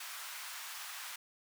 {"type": "high-pass noise", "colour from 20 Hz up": "pink", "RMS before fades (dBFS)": -45, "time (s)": [0, 1.16], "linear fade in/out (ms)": 5, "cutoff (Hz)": 1000, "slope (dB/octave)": 24, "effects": []}